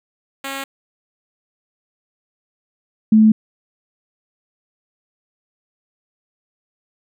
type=tone pair in turn; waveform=5% pulse / sine; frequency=272.8 / 217.6 Hz; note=C#4 / A3; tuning=-28 / -19 cents; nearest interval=major third; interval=391 cents; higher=first; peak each=-14 / -7 dBFS; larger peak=second; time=0.44-0.64 / 3.12-3.32 s; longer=neither; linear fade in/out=5 ms; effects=none